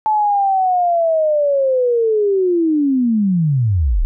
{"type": "linear sweep", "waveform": "sine", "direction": "down", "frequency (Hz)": [870, 30.87], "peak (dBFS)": -12, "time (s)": [0.06, 4.05], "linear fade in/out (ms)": 0, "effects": []}